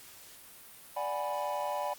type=chord; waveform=triangle; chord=G# half-diminished seventh; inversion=second; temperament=equal; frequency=587.3 / 740 / 830.6 / 987.8 Hz; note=D5 / F#5 / G#5 / B5; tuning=0 / 0 / 0 / 0 cents; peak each=-34 / -37 / -35 / -35 dBFS; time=0.96-1.94 s; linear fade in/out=10 ms; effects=white hiss -52 dBFS RMS until 1.98 s + Opus 48 kbps